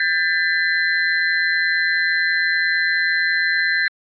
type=tone cluster; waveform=sine; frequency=1602 / 1771 / 2003 / 4103 Hz; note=G6 / A6 / B6 / C8; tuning=+37 / +11 / +24 / -35 cents; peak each=-20 / -21 / -22 / -27 dBFS; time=0-3.88 s; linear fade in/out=2 ms; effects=AAC 48 kbps